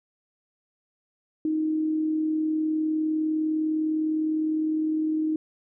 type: tone with amplitude modulation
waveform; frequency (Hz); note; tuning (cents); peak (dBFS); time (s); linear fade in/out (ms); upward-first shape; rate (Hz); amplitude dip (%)
sine; 312.3; D#4; +7; -21; 1.45-5.36; 2; sine; 39.8; 30
effects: none